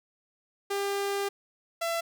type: tone pair in turn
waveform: sawtooth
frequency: 399.3 / 671.5 Hz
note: G4 / E5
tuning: +32 / +32 cents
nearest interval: major sixth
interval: 900 cents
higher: second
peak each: -24 dBFS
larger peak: neither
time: 0.7-1.29 / 1.81-2.01 s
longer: first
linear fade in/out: 10 ms
effects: none